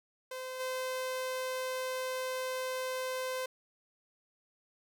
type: tone with level steps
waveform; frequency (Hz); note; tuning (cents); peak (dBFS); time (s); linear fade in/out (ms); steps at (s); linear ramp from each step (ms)
sawtooth; 515; C5; -28; -35 / -30; 0.31-3.46; 5; 0.59; 20
effects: none